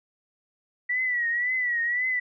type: tone with vibrato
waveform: sine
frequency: 1947 Hz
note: B6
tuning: 25 cents flat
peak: -23 dBFS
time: 0.89-2.2 s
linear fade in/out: 10 ms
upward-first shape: triangle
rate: 1.9 Hz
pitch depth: 92 cents each way
effects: none